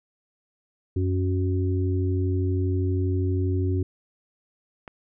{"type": "harmonic tone", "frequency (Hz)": 92.5, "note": "F#2", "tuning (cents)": 0, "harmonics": [1, 3, 4], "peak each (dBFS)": [-22, -30, -30], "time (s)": [0.96, 3.83], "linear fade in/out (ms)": 5}
{"type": "click", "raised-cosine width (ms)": 0.5, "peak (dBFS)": -23, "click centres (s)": 4.878}
{"effects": []}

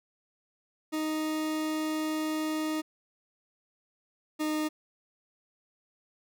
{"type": "tone pair in turn", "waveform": "40% pulse", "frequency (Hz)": [311.1, 307.5], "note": ["D#4", "D#4"], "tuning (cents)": [0, -20], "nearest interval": "unison", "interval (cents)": 20, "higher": "first", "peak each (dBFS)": [-28, -27], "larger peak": "second", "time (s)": [[0.92, 2.82], [4.39, 4.69]], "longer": "first", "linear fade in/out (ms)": 20, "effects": []}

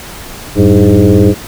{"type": "tone with frequency modulation", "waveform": "sine", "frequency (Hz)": 110, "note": "A2", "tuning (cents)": 0, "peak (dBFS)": -3, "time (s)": [0.55, 1.35], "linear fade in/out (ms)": 50, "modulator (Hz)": 101, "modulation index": 3.6, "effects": ["pink hiss -28 dBFS RMS until 1.47 s"]}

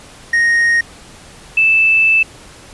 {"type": "tone pair in turn", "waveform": ["triangle", "sine"], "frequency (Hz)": [1864.7, 2637], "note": ["A#6", "E7"], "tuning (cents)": [0, 0], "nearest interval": "tritone", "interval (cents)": 600, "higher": "second", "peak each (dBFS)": -8, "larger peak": "neither", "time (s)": [[0.33, 0.81], [1.57, 2.23]], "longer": "second", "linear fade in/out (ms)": 5, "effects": ["pink hiss -39 dBFS RMS until 2.73 s", "resampled to 24000 Hz"]}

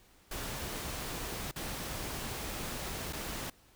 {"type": "noise with dropouts", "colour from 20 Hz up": "pink", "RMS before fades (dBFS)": -39, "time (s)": [0.31, 3.5], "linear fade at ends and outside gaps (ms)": 5, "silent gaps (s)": [[1.513, 1.559], [3.127, 3.131]], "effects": ["pink hiss -63 dBFS RMS until 3.75 s"]}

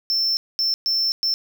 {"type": "tone bursts at uneven times", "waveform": "triangle", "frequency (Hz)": 5350, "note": "E8", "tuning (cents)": 25, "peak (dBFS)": -17, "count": 4, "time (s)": [[0.1, 0.37], [0.59, 0.74], [0.86, 1.12], [1.23, 1.34]], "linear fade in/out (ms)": 0, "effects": []}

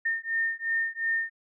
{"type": "beating tone pair", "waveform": "sine", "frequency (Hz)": [1819, 1821.8], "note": ["A#6", "A#6"], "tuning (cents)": [-43, -40], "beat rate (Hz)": 2.8, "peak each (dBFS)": -29, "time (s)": [0.05, 1.3], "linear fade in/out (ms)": 10, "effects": []}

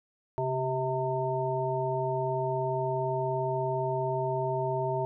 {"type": "harmonic tone with a mistuned harmonic", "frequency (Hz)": 129.8, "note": "C3", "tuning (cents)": -13, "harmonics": [1, 3, 5, 7], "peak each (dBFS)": [-33, -32, -32, -33], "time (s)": [0.38, 5.05], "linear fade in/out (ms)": 0, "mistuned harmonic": 1, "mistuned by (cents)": 49, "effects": []}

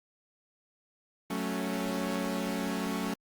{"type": "chord", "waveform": "sawtooth", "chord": "F# minor", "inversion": "none", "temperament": "equal", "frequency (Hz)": [185, 220, 277.2], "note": ["F#3", "A3", "C#4"], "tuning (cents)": [0, 0, 0], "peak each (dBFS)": -31, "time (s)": [1.3, 3.14], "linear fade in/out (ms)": 5, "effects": ["Opus 24 kbps"]}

